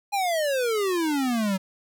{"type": "exponential sweep", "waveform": "square", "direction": "down", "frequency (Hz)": [830.6, 185], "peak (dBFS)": -23, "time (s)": [0.12, 1.58], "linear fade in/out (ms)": 20, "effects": []}